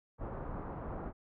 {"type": "low-pass noise", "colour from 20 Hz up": "pink", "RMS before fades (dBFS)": -41, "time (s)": [0.18, 1.13], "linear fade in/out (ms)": 50, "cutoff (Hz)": 1200, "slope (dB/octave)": 24, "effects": []}